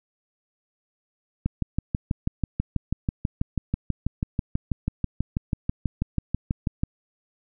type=click train; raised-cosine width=5 ms; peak=-11 dBFS; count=34; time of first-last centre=1.46-6.835 s; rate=6.14 Hz; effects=none